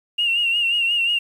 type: tone with vibrato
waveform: sine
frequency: 2794 Hz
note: F7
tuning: in tune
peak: -16 dBFS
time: 0.18-1.19 s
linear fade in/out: 10 ms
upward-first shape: sine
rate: 5.6 Hz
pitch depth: 54 cents each way
effects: tanh soft clip ceiling -12 dBFS + 8-bit